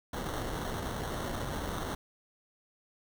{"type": "noise with sample-and-hold", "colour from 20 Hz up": "pink", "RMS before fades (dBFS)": -36, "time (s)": [0.13, 1.95], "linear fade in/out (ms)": 5, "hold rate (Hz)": 2450, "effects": []}